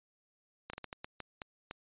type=slowing click train; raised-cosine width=0.3 ms; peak=-25 dBFS; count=9; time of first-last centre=0.7-1.711 s; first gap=34 ms; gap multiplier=1.36; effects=resampled to 8000 Hz